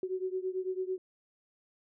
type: beating tone pair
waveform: sine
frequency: 370 / 379 Hz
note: F#4 / F#4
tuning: 0 / +42 cents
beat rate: 9 Hz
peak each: -34 / -36 dBFS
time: 0.03-0.98 s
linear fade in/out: 2 ms
effects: none